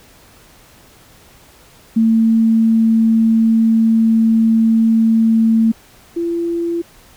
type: tone pair in turn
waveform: sine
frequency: 224.8 / 339.6 Hz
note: A3 / F4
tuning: +37 / -48 cents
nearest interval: perfect fifth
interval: 715 cents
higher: second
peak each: -9 / -16 dBFS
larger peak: first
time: 1.96-5.72 / 6.16-6.82 s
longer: first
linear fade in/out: 10 ms
effects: pink hiss -46 dBFS RMS until 7.16 s